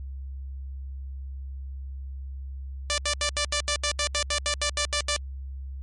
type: tone bursts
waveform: 5% pulse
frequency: 587.3 Hz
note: D5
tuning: in tune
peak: -12 dBFS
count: 15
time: 2.9-5.164 s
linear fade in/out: 0 ms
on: 80 ms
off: 76 ms
effects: added 67 Hz sine -33 dBFS peak until 5.82 s + MP3 48 kbps